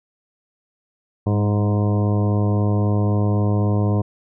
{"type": "harmonic tone with a mistuned harmonic", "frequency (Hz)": 103.83, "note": "G#2", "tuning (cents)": 0, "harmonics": [1, 2, 3, 4, 5, 6, 7, 9, 10], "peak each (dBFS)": [-17, -23, -27, -29, -31, -33, -34, -36, -37], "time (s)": [1.26, 4.02], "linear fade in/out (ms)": 10, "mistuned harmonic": 2, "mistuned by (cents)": -30, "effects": []}